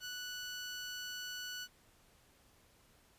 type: tone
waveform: 15% pulse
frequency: 1480 Hz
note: F#6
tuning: in tune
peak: -35 dBFS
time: 0-1.68 s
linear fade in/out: 50 ms
effects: pink hiss -67 dBFS RMS until 3.18 s + resampled to 32000 Hz